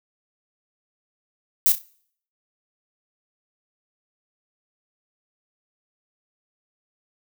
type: noise with echo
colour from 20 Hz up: violet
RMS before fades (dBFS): -17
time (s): 1.66-1.72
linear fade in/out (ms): 0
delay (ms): 32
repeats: 3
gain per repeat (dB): -10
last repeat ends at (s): 1.816
effects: noise-tail reverb RT60 0.6 s tail -23 dB re dry